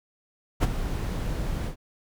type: noise with ADSR envelope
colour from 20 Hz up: brown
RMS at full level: -17 dBFS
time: 0.6-1.76 s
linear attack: 34 ms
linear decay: 24 ms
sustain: -12 dB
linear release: 95 ms
effects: none